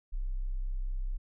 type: tone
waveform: sine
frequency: 32.28 Hz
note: C1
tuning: 23 cents flat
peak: -30 dBFS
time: 0.12-1.18 s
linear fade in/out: 20 ms
effects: none